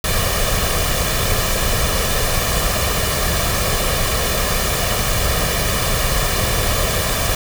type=noise with comb filter; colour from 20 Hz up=pink; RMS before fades=-18 dBFS; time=0.04-7.35 s; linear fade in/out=2 ms; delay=1.7 ms; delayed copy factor=+0.6; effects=none